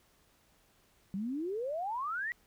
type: exponential sweep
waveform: sine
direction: up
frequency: 185 to 1975.5 Hz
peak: -33 dBFS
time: 1.14-2.32 s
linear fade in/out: 0 ms
effects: pink hiss -68 dBFS RMS until 2.46 s